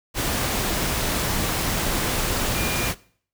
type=tone in noise; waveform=sine; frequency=2410 Hz; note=D7; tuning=44 cents sharp; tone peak=-30 dBFS; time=2.53-2.93 s; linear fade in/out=50 ms; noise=pink; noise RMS=-24 dBFS; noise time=0.14-2.95 s; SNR=-9 dB; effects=noise-tail reverb RT60 0.5 s tail -20 dB re dry